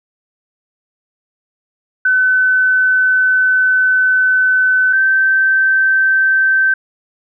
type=tone pair in turn; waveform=sine; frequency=1514 / 1550.3 Hz; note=F#6 / G6; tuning=+39 / -20 cents; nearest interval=unison; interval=41 cents; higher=second; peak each=-9 dBFS; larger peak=neither; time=2.05-4.93 / 4.93-6.74 s; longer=first; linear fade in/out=5 ms; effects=none